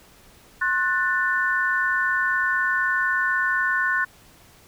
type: chord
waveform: sine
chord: F# diminished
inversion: second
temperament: just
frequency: 1065.6 / 1480 / 1776 Hz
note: C6 / F#6 / A6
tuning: +31 / 0 / +16 cents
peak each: -27 / -22 / -24 dBFS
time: 0.61-4.05 s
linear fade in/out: 10 ms
effects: pink hiss -52 dBFS RMS until 4.67 s